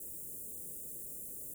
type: band-stop noise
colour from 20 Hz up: white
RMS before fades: -45 dBFS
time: 0-1.54 s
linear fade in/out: 5 ms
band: 550 to 7700 Hz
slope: 48 dB/octave
effects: none